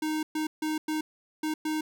square tone bursts at uneven times, 310 Hz, D#4, 6 cents flat, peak -28 dBFS, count 6, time 0.02-0.23 / 0.35-0.47 / 0.62-0.78 / 0.88-1.01 / 1.43-1.54 / 1.65-1.81 s, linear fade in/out 5 ms, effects none

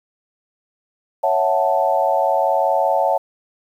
sine chord, F# minor seventh, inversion second, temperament equal, 554.4 / 659.3 / 740 / 880 Hz, C#5 / E5 / F#5 / A5, 0 / 0 / 0 / 0 cents, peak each -20 dBFS, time 1.23-3.18 s, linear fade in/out 10 ms, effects 8-bit

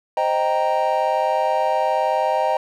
triangle chord, C minor seventh, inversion none, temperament equal, 523.3 / 622.3 / 784 / 932.3 Hz, C5 / Eb5 / G5 / Bb5, 0 / 0 / 0 / 0 cents, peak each -23 / -20 / -20 / -21 dBFS, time 0.17-2.57 s, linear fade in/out 2 ms, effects none

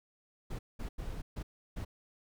brown noise bursts at uneven times, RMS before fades -39 dBFS, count 5, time 0.5-0.59 / 0.79-0.89 / 0.98-1.22 / 1.36-1.43 / 1.76-1.85 s, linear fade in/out 10 ms, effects none

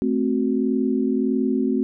sine chord, F# diminished, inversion first, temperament equal, 220 / 261.6 / 370 Hz, A3 / C4 / F#4, 0 / 0 / 0 cents, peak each -23 / -21 / -25 dBFS, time 0.02-1.83 s, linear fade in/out 0 ms, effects none

